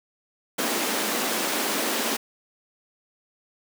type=high-pass noise; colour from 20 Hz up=pink; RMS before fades=-26 dBFS; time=0.58-2.17 s; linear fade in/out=10 ms; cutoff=210 Hz; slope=48 dB/octave; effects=none